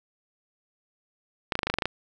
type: clicks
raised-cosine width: 0.3 ms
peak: -9 dBFS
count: 10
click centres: 1.522 / 1.554 / 1.591 / 1.632 / 1.67 / 1.7 / 1.74 / 1.786 / 1.822 / 1.856 s
effects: none